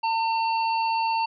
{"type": "harmonic tone", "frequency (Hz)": 904, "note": "A5", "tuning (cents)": 47, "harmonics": [1, 3, 5], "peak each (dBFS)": [-22, -32, -36], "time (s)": [0.03, 1.26], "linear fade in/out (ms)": 10, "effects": []}